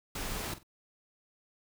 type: noise with echo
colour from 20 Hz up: pink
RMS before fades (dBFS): -37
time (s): 0.15-0.54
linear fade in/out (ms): 5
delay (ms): 46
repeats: 2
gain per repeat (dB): -13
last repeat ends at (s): 0.632
effects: none